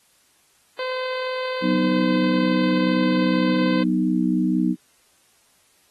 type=harmonic tone; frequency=513 Hz; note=C5; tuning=34 cents flat; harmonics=1 / 2 / 3 / 4 / 5 / 6 / 7 / 8 / 9; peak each=-26 / -32 / -36 / -38 / -40 / -42 / -43 / -44 / -45 dBFS; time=0.79-3.83 s; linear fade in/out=2 ms
type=chord; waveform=sine; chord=B major; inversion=second; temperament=equal; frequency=185 / 246.9 / 311.1 Hz; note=F#3 / B3 / D#4; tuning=0 / 0 / 0 cents; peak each=-22 dBFS; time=1.61-4.76 s; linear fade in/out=50 ms
effects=white hiss -60 dBFS RMS until 5.9 s + AAC 32 kbps